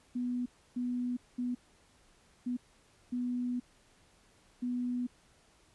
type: tone bursts at uneven times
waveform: sine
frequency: 246.2 Hz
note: B3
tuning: 5 cents flat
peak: -31 dBFS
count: 6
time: 0.15-0.46 / 0.76-1.17 / 1.38-1.55 / 2.46-2.57 / 3.12-3.6 / 4.62-5.07 s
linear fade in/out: 10 ms
effects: pink hiss -65 dBFS RMS until 5.74 s + resampled to 24000 Hz